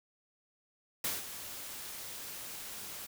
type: noise with ADSR envelope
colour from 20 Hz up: white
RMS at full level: -33 dBFS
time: 1.04-3.07 s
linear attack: 4 ms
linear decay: 180 ms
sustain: -11 dB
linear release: 18 ms
effects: none

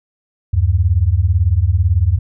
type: beating tone pair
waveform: sine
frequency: 77.78 / 95.78 Hz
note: D#2 / G2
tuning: 0 / -40 cents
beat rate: 18 Hz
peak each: -14 / -13 dBFS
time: 0.53-2.19 s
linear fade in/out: 10 ms
effects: none

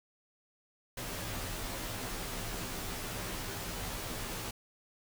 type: noise with comb filter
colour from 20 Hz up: pink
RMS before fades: -39 dBFS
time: 0.97-4.51 s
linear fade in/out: 5 ms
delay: 14 ms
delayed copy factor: -0.95
effects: none

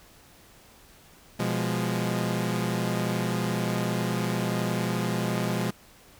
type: chord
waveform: sawtooth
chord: F diminished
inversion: second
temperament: equal with one note detuned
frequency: 123.47 / 174.61 / 206.2 Hz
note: Cb3 / F3 / Ab3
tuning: 0 / 0 / -12 cents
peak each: -26 dBFS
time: 1.39-5.71 s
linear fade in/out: 10 ms
effects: pink hiss -54 dBFS RMS until 6.19 s

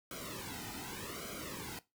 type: noise with flanger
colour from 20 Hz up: pink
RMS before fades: -44 dBFS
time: 0.11-1.79 s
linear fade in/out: 2 ms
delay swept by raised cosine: 1.1 to 1.82 ms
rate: 0.85 Hz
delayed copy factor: -0.9
effects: noise-tail reverb RT60 0.2 s tail -17 dB re dry

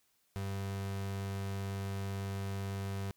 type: tone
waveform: 35% pulse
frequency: 98 Hz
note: G2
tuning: in tune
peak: -34 dBFS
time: 0.36-3.11 s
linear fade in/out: 0 ms
effects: white hiss -74 dBFS RMS until 3.16 s

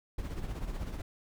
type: noise with tremolo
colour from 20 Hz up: brown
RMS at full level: -35 dBFS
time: 0.18-1.02 s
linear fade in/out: 5 ms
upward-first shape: sine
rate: 16 Hz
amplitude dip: 55%
effects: none

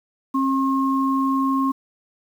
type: tone pair together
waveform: sine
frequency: 268.8 / 1075 Hz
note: C4 / C6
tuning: +47 / +47 cents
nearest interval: 2 octaves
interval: 2400 cents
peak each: -19 / -22 dBFS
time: 0.34-1.72 s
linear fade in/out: 10 ms
effects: 8-bit

